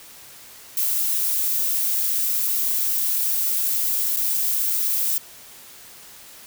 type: noise with dropouts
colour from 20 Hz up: violet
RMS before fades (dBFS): -22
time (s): 0.77-5.18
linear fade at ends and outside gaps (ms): 2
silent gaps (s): 4.164-4.169
effects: white hiss -44 dBFS RMS until 6.46 s